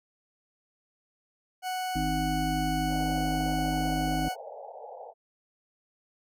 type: tone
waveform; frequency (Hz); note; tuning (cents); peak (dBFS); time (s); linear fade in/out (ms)
40% pulse; 740; F#5; 0; -29; 1.62-4.36; 50
type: harmonic tone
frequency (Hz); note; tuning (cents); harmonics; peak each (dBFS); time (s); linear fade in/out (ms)
51.7; G#1; -7; 1 / 3 / 5 / 6; -33 / -33 / -33 / -33; 1.95-4.29; 10
type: band-pass noise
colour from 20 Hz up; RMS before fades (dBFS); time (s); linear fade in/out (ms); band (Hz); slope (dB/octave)
white; -43; 2.87-5.14; 50; 460 to 850; 96
effects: none